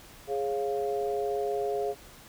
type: chord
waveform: sine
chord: Db major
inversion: second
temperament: equal with one note detuned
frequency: 415.3 / 547.7 / 698.5 Hz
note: Ab4 / Db5 / F5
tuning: 0 / -21 / 0 cents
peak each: -29 / -35 / -33 dBFS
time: 0.27-1.95 s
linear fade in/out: 50 ms
effects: pink hiss -51 dBFS RMS until 2.28 s